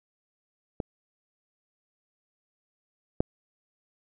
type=clicks; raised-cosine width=2 ms; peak=-16 / -9 dBFS; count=2; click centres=0.802 / 3.205 s; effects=none